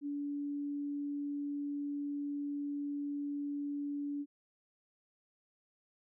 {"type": "tone", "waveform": "sine", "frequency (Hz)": 287.3, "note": "D4", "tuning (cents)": -38, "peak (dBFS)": -35, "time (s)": [0.01, 4.26], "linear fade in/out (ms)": 50, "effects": []}